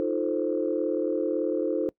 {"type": "chord", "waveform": "sine", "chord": "F dominant seventh", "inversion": "third", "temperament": "equal", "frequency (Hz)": [311.1, 349.2, 440, 523.3], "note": ["Eb4", "F4", "A4", "C5"], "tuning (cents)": [0, 0, 0, 0], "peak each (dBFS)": -29, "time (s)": [0, 1.89], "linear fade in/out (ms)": 0, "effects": ["noise-tail reverb RT60 0.1 s tail -23 dB re dry", "tanh soft clip ceiling -14 dBFS"]}